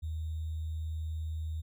sine tone with sample-and-hold, 79.4 Hz, D#2, 36 cents sharp, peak -33 dBFS, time 0.02-1.62 s, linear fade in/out 20 ms, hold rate 3675 Hz, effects none

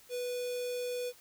square tone with notch filter, 492.6 Hz, B4, 5 cents flat, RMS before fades -36 dBFS, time 0.09-1.13 s, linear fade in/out 50 ms, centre 1400 Hz, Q 1.6, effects white hiss -59 dBFS RMS until 1.2 s

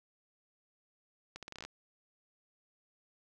accelerating click train, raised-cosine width 0.2 ms, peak -27 dBFS, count 10, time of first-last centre 1.36-1.65 s, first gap 67 ms, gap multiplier 0.8, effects none

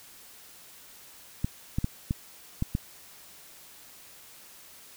clicks, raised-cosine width 5 ms, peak -14 dBFS, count 6, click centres 1.445 / 1.785 / 1.844 / 2.109 / 2.624 / 2.751 s, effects white hiss -51 dBFS RMS until 4.96 s

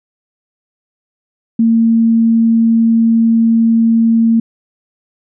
sine tone, 227.8 Hz, A#3, 40 cents flat, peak -7 dBFS, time 1.59-4.4 s, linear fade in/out 5 ms, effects none

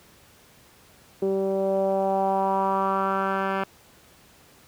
10% pulse tone with low-pass filter sweep, 193.4 Hz, G3, 23 cents flat, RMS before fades -24 dBFS, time 1.22-3.64 s, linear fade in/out 5 ms, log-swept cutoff 410 to 1900 Hz, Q 3.4, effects pink hiss -54 dBFS RMS until 4.67 s + high-pass 60 Hz 12 dB/octave

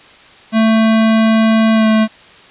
square tone with pitch glide, 222 to 218.9 Hz, A3 to A3, +16 to -9 cents, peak -9 dBFS, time 0.52-2.08 s, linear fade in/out 50 ms, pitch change -25 cents, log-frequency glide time 1.74-1.87 s, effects white hiss -41 dBFS RMS until 2.5 s + resampled to 8000 Hz

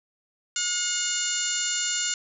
harmonic tone, 718 Hz, F5, 48 cents sharp, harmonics 2 / 3 / 4 / 5 / 6 / 7 / 8 / 9 / 10, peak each -34 / -38 / -32 / -37 / -34 / -39 / -37 / -34 / -28 dBFS, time 0.56-2.14 s, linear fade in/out 2 ms, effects none

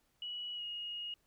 sine tone with pitch glide, 2930 to 2873 Hz, F#7 to F7, -18 to +48 cents, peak -39 dBFS, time 0.22-1.14 s, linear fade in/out 2 ms, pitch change -34 cents, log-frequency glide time 0.54-0.63 s, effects pink hiss -75 dBFS RMS until 1.26 s

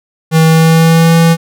square tone with pitch glide, 160.7 to 165.79 Hz, E3 to E3, -44 to +10 cents, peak -5 dBFS, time 0.31-1.37 s, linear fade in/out 50 ms, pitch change +54 cents, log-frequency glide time 0.45-1.16 s, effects none

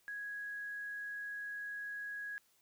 sine tone with quantisation, 1661.2 Hz, G#6, in tune, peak -40 dBFS, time 0.08-2.38 s, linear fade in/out 0 ms, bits 11, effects white hiss -72 dBFS RMS until 2.61 s

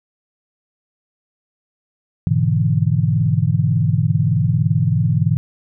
sine chord, E dominant seventh, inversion first, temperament equal, 103.83 / 123.47 / 146.83 / 164.81 Hz, G#2 / B2 / D3 / E3, 0 / 0 / 0 / 0 cents, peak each -19 dBFS, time 2.27-5.37 s, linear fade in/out 0 ms, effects none

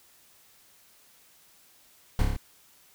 brown noise with echo, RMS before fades -21 dBFS, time 2.19-2.22 s, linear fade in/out 2 ms, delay 29 ms, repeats 5, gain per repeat -2 dB, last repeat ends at 2.365 s, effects white hiss -59 dBFS RMS until 2.94 s

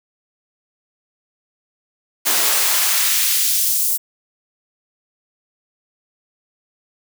white noise with high-pass filter sweep, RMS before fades -17 dBFS, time 2.25-3.98 s, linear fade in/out 20 ms, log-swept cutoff 270 to 9200 Hz, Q 0.74, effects none

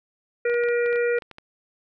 harmonic tone, 477.4 Hz, A#4, 41 cents sharp, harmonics 1 / 3 / 4 / 5, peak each -20 / -30 / -32 / -34 dBFS, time 0.45-1.19 s, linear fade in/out 5 ms
clicks, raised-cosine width 0.3 ms, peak -25 dBFS, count 11, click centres 0.498 / 0.542 / 0.637 / 0.687 / 0.861 / 0.929 / 0.959 / 1.184 / 1.222 / 1.313 / 1.384 s
effects none

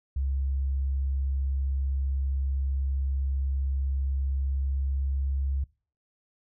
sine tone with pitch glide, 67.7 to 68.21 Hz, C#2 to C#2, -40 to -27 cents, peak -25 dBFS, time 0.16-5.64 s, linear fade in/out 5 ms, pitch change +13 cents, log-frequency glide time 4.21-5.46 s, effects noise-tail reverb RT60 0.4 s tail -23 dB re dry

